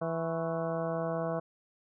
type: harmonic tone with a mistuned harmonic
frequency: 164.81 Hz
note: E3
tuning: in tune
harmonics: 1 / 2 / 3 / 4 / 5 / 6 / 7 / 8 / 9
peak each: -36 / -41 / -36 / -34 / -44 / -48 / -42 / -47 / -49 dBFS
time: 0.01-1.4 s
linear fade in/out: 10 ms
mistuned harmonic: 7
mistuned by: -78 cents
effects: none